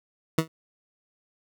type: tone with exponential decay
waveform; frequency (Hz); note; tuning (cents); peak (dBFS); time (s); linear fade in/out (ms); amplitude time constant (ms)
20% pulse; 161; E3; -41; -11; 0.38-0.48; 5; 21
effects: none